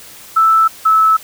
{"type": "tone pair in turn", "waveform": "sine", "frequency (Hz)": [1318.5, 1304.1], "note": ["E6", "E6"], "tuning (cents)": [0, -19], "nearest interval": "unison", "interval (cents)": 19, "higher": "first", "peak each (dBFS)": -7, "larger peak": "neither", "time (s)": [[0.36, 0.68], [0.85, 1.17]], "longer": "neither", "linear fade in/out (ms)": 10, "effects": ["white hiss -37 dBFS RMS until 1.23 s"]}